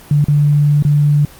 sine tone with dropouts, 146.5 Hz, D3, 4 cents flat, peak -8 dBFS, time 0.11-1.25 s, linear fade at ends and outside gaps 2 ms, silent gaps 0.243-0.283 / 0.825-0.849 s, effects pink hiss -39 dBFS RMS until 1.39 s + Opus 24 kbps

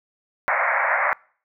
white band-pass noise, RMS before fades -21 dBFS, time 0.48-1.13 s, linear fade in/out 0 ms, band 540 to 2200 Hz, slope 96 dB/octave, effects noise-tail reverb RT60 0.5 s tail -26 dB re dry

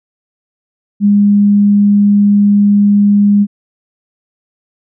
sine tone, 203.9 Hz, G#3, 32 cents flat, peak -5 dBFS, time 1-3.47 s, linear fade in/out 50 ms, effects none

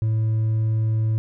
sine tone with hard clipping, 110.2 Hz, A2, 3 cents sharp, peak -19 dBFS, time 0.02-1.18 s, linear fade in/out 0 ms, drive 2 dB, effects none

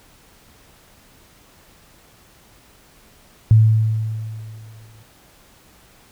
sine tone with exponential decay, 110 Hz, A2, in tune, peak -6 dBFS, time 3.51-5.03 s, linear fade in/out 0 ms, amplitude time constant 330 ms, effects pink hiss -51 dBFS RMS until 6.11 s

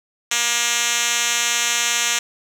5% pulse tone with band-pass filter, 237.4 Hz, A#3, 32 cents sharp, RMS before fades -20 dBFS, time 0.31-2.19 s, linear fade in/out 5 ms, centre 5400 Hz, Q 1.5, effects 7-bit

